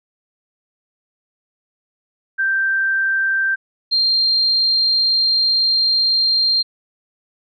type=tone pair in turn; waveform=sine; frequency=1568 / 4186 Hz; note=G6 / C8; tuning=0 / 0 cents; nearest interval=octave + perfect fourth; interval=1700 cents; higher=second; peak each=-15 / -13 dBFS; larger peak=second; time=2.38-3.56 / 3.91-6.63 s; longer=second; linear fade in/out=20 ms; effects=none